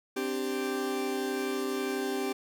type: chord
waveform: 40% pulse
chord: C suspended second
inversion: none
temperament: equal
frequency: 261.6 / 293.7 / 392 Hz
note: C4 / D4 / G4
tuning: 0 / 0 / 0 cents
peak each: -34 / -37 / -31 dBFS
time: 0.16-2.33 s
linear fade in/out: 10 ms
effects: none